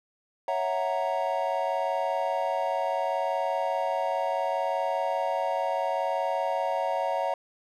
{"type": "chord", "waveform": "triangle", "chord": "F# dominant seventh", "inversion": "second", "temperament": "equal", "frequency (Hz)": [554.4, 659.3, 740, 932.3], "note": ["C#5", "E5", "F#5", "A#5"], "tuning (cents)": [0, 0, 0, 0], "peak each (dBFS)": -29, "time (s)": [0.48, 7.34], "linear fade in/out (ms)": 2, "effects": []}